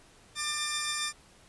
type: tone pair together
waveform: 10% pulse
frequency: 1195 / 1788.8 Hz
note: D6 / A6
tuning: +30 / +28 cents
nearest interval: perfect fifth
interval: 698 cents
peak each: -25 / -24 dBFS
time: 0.35-1.13 s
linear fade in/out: 50 ms
effects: pink hiss -58 dBFS RMS until 1.48 s + resampled to 24000 Hz